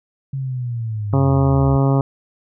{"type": "linear sweep", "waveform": "sine", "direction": "down", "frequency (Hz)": [137.4, 70.7], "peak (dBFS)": -21, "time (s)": [0.33, 1.77], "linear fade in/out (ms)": 5}
{"type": "harmonic tone", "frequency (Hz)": 136.6, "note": "C#3", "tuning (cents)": -25, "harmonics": [1, 2, 3, 4, 5, 6, 7, 8, 9], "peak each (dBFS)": [-14, -20, -24, -26, -28, -30, -31, -32, -33], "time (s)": [1.13, 2.01], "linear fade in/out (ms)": 2}
{"effects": []}